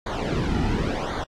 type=noise with flanger; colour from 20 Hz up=brown; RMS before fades=-25 dBFS; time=0.06-1.24 s; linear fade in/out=5 ms; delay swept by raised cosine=0.37 to 1.87 ms; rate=0.92 Hz; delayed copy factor=-0.85; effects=low-pass 5000 Hz 12 dB/octave + AAC 64 kbps